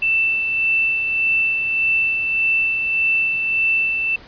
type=tone with tremolo; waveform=sine; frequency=2664 Hz; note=E7; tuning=18 cents sharp; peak=-14 dBFS; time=0.02-4.16 s; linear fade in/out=5 ms; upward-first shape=sine; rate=1.7 Hz; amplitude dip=40%; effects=pink hiss -43 dBFS RMS until 4.27 s + resampled to 11025 Hz